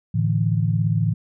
sine chord, A suspended fourth, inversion none, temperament equal, 110 / 146.83 / 164.81 Hz, A2 / D3 / E3, 0 / 0 / 0 cents, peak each -20 / -24 / -22 dBFS, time 0.14-1.14 s, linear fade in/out 10 ms, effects none

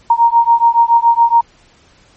sine beating tone pair, 929 / 936.1 Hz, A#5 / A#5, -6 / +7 cents, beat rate 7.1 Hz, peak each -10 dBFS, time 0.1-1.41 s, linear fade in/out 5 ms, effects pink hiss -49 dBFS RMS until 2.16 s + MP3 32 kbps

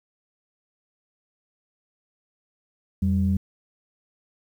sine tone pair together, 86.15 / 193.7 Hz, F2 / G3, -23 / -20 cents, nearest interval octave + major second, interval 1403 cents, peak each -21 dBFS, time 3.02-3.37 s, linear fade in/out 5 ms, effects tanh soft clip ceiling -12 dBFS + 9-bit

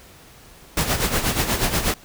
pink noise with tremolo, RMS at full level -19 dBFS, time 0.77-1.94 s, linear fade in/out 2 ms, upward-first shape sine, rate 8.3 Hz, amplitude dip 65%, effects pink hiss -47 dBFS RMS until 2.04 s

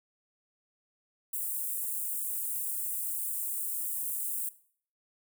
white high-pass noise, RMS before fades -34 dBFS, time 1.33-4.49 s, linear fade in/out 5 ms, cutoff 8200 Hz, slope 48 dB/octave, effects noise-tail reverb RT60 0.5 s tail -17 dB re dry

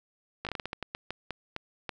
slowing click train, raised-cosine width 0.3 ms, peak -18 dBFS, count 14, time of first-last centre 0.45-1.892 s, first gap 17 ms, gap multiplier 1.28, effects none

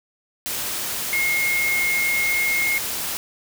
sine tone in noise, 2150 Hz, C7, 47 cents sharp, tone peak -19 dBFS, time 1.13-2.78 s, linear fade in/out 0 ms, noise white, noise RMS -27 dBFS, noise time 0.46-3.17 s, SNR +5 dB, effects none

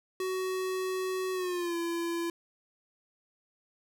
square tone with pitch glide, 373.8 to 338.8 Hz, F#4 to E4, +18 to +48 cents, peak -31 dBFS, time 0.2-2.3 s, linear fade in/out 2 ms, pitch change -170 cents, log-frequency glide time 1.33-1.76 s, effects none

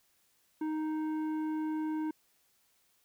sine tone with tanh clipping, 311.1 Hz, D#4, in tune, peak -33 dBFS, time 0.61-2.11 s, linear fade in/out 5 ms, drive 10 dB, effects white hiss -71 dBFS RMS until 3.04 s

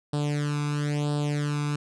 sawtooth tone with flanger, 146.83 Hz, D3, in tune, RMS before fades -27 dBFS, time 0.13-1.76 s, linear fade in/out 5 ms, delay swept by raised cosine 0.23 to 0.82 ms, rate 1 Hz, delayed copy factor +0.85, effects resampled to 22050 Hz

